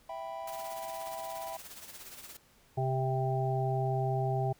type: chord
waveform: triangle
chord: E minor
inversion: none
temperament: equal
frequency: 659.3 / 784 / 987.8 Hz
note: E5 / G5 / B5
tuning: 0 / 0 / 0 cents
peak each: -39 / -40 / -42 dBFS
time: 0.09-1.57 s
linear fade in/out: 5 ms
type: noise with tremolo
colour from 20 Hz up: white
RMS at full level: -46 dBFS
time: 0.47-2.37 s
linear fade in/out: 5 ms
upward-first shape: sine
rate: 17 Hz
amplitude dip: 55%
type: harmonic tone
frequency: 131.3 Hz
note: C3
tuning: 6 cents sharp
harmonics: 1 / 3 / 5 / 6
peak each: -30 / -36 / -37 / -35 dBFS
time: 2.77-4.53 s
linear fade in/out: 10 ms
effects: pink hiss -64 dBFS RMS until 4.59 s